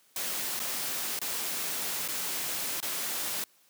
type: noise with dropouts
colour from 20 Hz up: white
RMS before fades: -33 dBFS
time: 0.16-3.44 s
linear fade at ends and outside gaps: 2 ms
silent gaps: 0.594-0.6 / 1.191-1.215 / 2.079-2.085 / 2.803-2.827 s
effects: white hiss -64 dBFS RMS until 3.69 s + high-pass 150 Hz 12 dB/octave

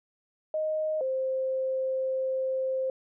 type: tone pair in turn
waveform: sine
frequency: 622.3 / 524.5 Hz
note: D#5 / C5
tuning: 0 / +4 cents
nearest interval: minor third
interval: 296 cents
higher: first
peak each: -26 dBFS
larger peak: neither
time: 0.54-1.01 / 1.01-2.9 s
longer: second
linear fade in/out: 2 ms
effects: none

